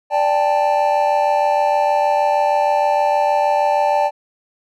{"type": "chord", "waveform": "triangle", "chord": "D suspended fourth", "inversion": "none", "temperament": "equal with one note detuned", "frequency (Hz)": [587.3, 793.6, 880], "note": ["D5", "G5", "A5"], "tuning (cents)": [0, 21, 0], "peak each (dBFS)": -16, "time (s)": [0.1, 4.11], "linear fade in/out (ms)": 50, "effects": []}